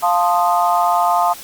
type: chord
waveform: sine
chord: F dominant seventh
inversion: none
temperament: equal with one note detuned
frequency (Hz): 698.5 / 880 / 1046.5 / 1236.6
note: F5 / A5 / C6 / Eb6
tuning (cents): 0 / 0 / 0 / -11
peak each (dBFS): -16 / -18 / -20 / -20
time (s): 0.02-1.34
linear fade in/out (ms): 20
effects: white hiss -35 dBFS RMS until 1.43 s + Opus 48 kbps